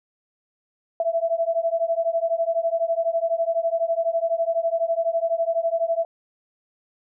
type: beating tone pair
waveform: sine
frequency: 659.3 / 671.3 Hz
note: E5 / E5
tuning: 0 / +31 cents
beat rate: 12 Hz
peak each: -23 dBFS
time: 1-6.05 s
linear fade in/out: 2 ms
effects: none